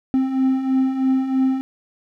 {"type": "beating tone pair", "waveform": "triangle", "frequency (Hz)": [260.7, 263.8], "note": ["C4", "C4"], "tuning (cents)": [-6, 14], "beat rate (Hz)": 3.1, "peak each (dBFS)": [-22, -15], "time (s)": [0.14, 1.61], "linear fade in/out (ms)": 0, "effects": []}